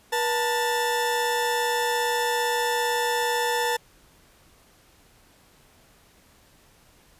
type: tone cluster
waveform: 40% pulse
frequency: 481.3 / 885 / 1770 Hz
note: B4 / A5 / A6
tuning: -45 / +10 / +10 cents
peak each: -26 / -25 / -30 dBFS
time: 0.12-3.77 s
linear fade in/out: 10 ms
effects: pink hiss -57 dBFS RMS until 7.19 s + resampled to 32000 Hz